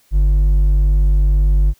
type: tone with hard clipping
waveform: sine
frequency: 49 Hz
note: G1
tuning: in tune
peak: -11 dBFS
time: 0.11-1.74 s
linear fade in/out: 50 ms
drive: 4 dB
effects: white hiss -56 dBFS RMS until 1.79 s